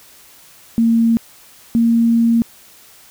sine tone pair in turn, 229.3 / 231.4 Hz, A#3 / A#3, -28 / -13 cents, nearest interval unison, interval 15 cents, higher second, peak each -10 dBFS, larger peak neither, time 0.78-1.17 / 1.75-2.42 s, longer second, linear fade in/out 0 ms, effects white hiss -45 dBFS RMS until 3.1 s

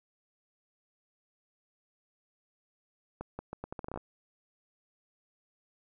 accelerating click train, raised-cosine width 1 ms, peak -24 dBFS, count 12, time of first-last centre 3.21-3.975 s, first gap 180 ms, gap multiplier 0.78, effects none

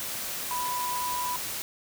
sine tone in noise, 988 Hz, B5, in tune, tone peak -29 dBFS, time 0.51-1.36 s, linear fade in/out 0 ms, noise white, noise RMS -34 dBFS, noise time 0-1.62 s, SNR +2 dB, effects none

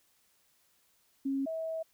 sine tone pair in turn, 272.4 / 646.8 Hz, C#4 / E5, -30 / -33 cents, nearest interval octave + minor third, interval 1497 cents, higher second, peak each -29 / -33 dBFS, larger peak first, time 1.25-1.46 / 1.46-1.83 s, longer second, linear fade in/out 10 ms, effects white hiss -70 dBFS RMS until 1.93 s

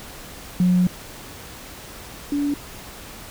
sine tone pair in turn, 180.6 / 287.4 Hz, F#3 / D4, -42 / -37 cents, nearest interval minor sixth, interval 805 cents, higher second, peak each -13 / -19 dBFS, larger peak first, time 0.6-0.87 / 2.32-2.54 s, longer first, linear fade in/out 2 ms, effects tanh soft clip ceiling -9 dBFS + pink hiss -39 dBFS RMS until 3.3 s

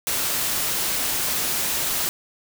white noise, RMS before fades -24 dBFS, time 0.07-2.09 s, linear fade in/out 0 ms, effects none

